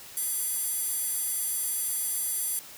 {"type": "tone with high-pass filter", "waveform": "square", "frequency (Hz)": 673, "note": "E5", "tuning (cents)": 36, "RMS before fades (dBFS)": -30, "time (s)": [0.17, 2.59], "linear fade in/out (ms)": 0, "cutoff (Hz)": 10000, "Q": 2.8, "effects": ["white hiss -46 dBFS RMS until 2.77 s"]}